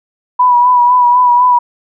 sine tone with vibrato, 982 Hz, B5, 10 cents flat, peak -5 dBFS, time 0.39-1.59 s, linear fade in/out 10 ms, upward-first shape sine, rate 4 Hz, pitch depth 34 cents each way, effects none

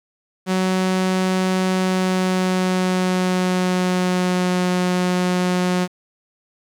sawtooth tone with pitch glide, 186.4 to 180.88 Hz, F#3 to F#3, +13 to -39 cents, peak -13 dBFS, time 0.46-5.88 s, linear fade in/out 50 ms, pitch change -52 cents, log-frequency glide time 1.7-4.67 s, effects low-pass 9000 Hz 12 dB/octave + 8-bit

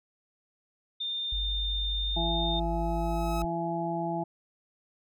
sine tone with pitch glide, 3615 to 3636 Hz, A7 to A#7, +46 to -44 cents, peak -30 dBFS, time 1-2.6 s, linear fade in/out 10 ms, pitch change +10 cents, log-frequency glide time 1.96-2.21 s
sine tone, 51.91 Hz, G#1, in tune, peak -30 dBFS, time 1.32-3.45 s, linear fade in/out 5 ms
sawtooth tone with exponential growth, 1280 Hz, D#6, 49 cents sharp, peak -32 dBFS, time 2.13-3.42 s, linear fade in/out 1 ms, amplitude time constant 280 ms
harmonic tone, 168.4 Hz, E3, 37 cents sharp, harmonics 1 / 2 / 4 / 5, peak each -34 / -34 / -34 / -34 dBFS, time 2.16-4.24 s, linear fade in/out 10 ms
effects none

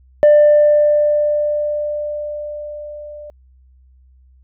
sine tone with level ramp, 594 Hz, D5, 20 cents sharp, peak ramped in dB -3 to -31 dBFS, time 0.23-3.3 s, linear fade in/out 0 ms, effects tanh soft clip ceiling -4 dBFS + added 64 Hz sine -46 dBFS peak until 4.43 s

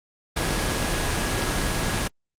sine tone in noise, 1661.2 Hz, G#6, in tune, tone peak -34 dBFS, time 0.36-2.08 s, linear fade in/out 10 ms, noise pink, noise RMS -24 dBFS, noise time 0.36-2.08 s, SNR -13 dB, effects low-pass 10000 Hz 12 dB/octave + Opus 32 kbps

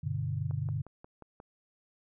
sine chord, G major, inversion none, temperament equal, 98 / 123.47 / 146.83 Hz, G2 / B2 / D3, 0 / 0 / 0 cents, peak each -35 / -35 / -34 dBFS, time 0.03-0.82 s, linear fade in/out 10 ms
click train, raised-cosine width 1 ms, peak -34 dBFS, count 6, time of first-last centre 0.51-1.401 s, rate 5.61 Hz
effects none

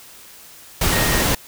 sine tone in noise, 1864.7 Hz, A#6, in tune, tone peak -25 dBFS, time 0.92-1.22 s, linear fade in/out 5 ms, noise pink, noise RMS -18 dBFS, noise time 0.81-1.35 s, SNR -10 dB, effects white hiss -43 dBFS RMS until 1.47 s

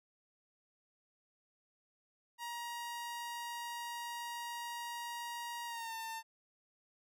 sawtooth tone with pitch glide, 947 to 899.5 Hz, A#5 to A5, +27 to +38 cents, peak -37 dBFS, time 2.38-6.23 s, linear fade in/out 50 ms, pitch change -89 cents, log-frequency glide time 5.66-5.95 s, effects none

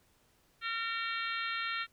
harmonic tone, 457.1 Hz, A#4, 34 cents flat, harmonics 3 / 4 / 5 / 6 / 7 / 8 / 9, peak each -37 / -39 / -41 / -43 / -44 / -45 / -46 dBFS, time 0.61-1.87 s, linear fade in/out 50 ms, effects pink hiss -69 dBFS RMS until 1.92 s

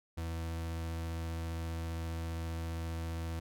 40% pulse tone with vibrato, 82.41 Hz, E2, in tune, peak -35 dBFS, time 0.17-3.4 s, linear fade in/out 10 ms, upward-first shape sine, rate 15 Hz, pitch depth 9 cents each way, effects none

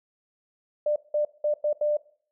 sine tone bursts at uneven times, 596 Hz, D5, 25 cents sharp, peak -21 dBFS, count 5, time 0.86-0.96 / 1.14-1.25 / 1.44-1.54 / 1.64-1.73 / 1.81-1.97 s, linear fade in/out 5 ms, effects noise-tail reverb RT60 0.5 s tail -18 dB re dry

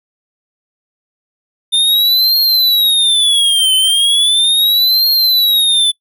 square tone with vibrato, 3601 Hz, A7, 39 cents sharp, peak -9 dBFS, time 1.72-5.92 s, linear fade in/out 20 ms, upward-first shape triangle, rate 0.37 Hz, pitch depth 290 cents each way, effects noise-tail reverb RT60 0.1 s tail -22 dB re dry

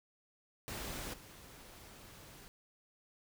pink noise with level steps, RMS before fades -43 / -55 dBFS, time 0.68-2.48 s, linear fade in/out 0 ms, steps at 1.13 s, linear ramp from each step 10 ms, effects none

